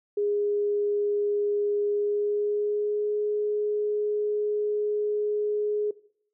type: tone with pitch glide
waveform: sine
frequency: 411.6 to 418.8 Hz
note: G#4 to G#4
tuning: -16 to +15 cents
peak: -23 dBFS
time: 0.17-5.91 s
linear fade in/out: 5 ms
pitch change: +31 cents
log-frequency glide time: 1.89-3.16 s
effects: noise-tail reverb RT60 0.6 s tail -19 dB re dry